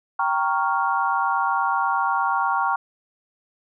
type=chord; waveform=sine; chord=G half-diminished seventh; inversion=none; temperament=equal; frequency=784 / 932.3 / 1108.7 / 1396.9 Hz; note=G5 / Bb5 / Db6 / F6; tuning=0 / 0 / 0 / 0 cents; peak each=-25 / -24 / -24 / -26 dBFS; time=0.19-2.76 s; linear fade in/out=5 ms; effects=none